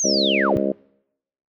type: linear sweep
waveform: sine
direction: down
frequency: 6560 to 49.73 Hz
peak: -19 dBFS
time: 0-0.57 s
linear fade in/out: 0 ms
type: harmonic tone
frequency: 68 Hz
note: C#2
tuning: 33 cents flat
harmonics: 3 / 4 / 5 / 6 / 7 / 8 / 9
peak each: -25 / -27 / -26 / -29 / -30 / -26 / -25 dBFS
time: 0.04-0.72 s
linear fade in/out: 5 ms
effects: noise-tail reverb RT60 0.8 s tail -26 dB re dry